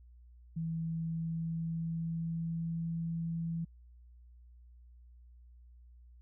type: tone with pitch glide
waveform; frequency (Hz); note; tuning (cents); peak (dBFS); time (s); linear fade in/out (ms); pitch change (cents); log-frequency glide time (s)
sine; 163.6 to 165.98; E3 to E3; -13 to +12; -33; 0.56-3.65; 10; +25; 0.82-2.89
effects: added 60 Hz sine -54 dBFS peak until 6.21 s